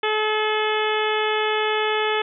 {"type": "harmonic tone", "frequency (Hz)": 429.7, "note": "A4", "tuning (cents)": -41, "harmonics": [1, 2, 3, 4, 5, 6, 7, 8], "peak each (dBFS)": [-23, -26, -28, -29, -30, -31, -31, -32], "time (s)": [0.03, 2.22], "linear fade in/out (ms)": 5, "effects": []}